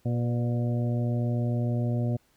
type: harmonic tone with a mistuned harmonic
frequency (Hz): 119.6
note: A#2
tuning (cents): +45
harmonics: 1 / 2 / 3 / 4 / 5 / 6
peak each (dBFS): -25 / -31 / -39 / -41 / -38 / -45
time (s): 0.05-2.17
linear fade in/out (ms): 10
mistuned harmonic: 4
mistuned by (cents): +46
effects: pink hiss -66 dBFS RMS until 2.36 s